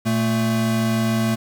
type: tone pair together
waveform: square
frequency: 116.54 / 223 Hz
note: A#2 / A3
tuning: 0 / +23 cents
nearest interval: major seventh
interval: 1123 cents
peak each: -23 / -20 dBFS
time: 0.05-1.36 s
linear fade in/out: 20 ms
effects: 7-bit